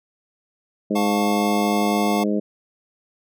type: harmonic tone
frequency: 103.83 Hz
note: G#2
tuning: in tune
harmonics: 2 / 3 / 4 / 5 / 6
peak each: -21 / -25 / -27 / -29 / -31 dBFS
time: 0.9-2.4 s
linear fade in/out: 10 ms
type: chord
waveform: square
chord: F augmented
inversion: none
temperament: equal with one note detuned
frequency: 714 / 880 / 1108.7 Hz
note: F5 / A5 / C#6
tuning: +38 / 0 / 0 cents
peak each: -25 / -29 / -31 dBFS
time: 0.95-2.24 s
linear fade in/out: 10 ms
effects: none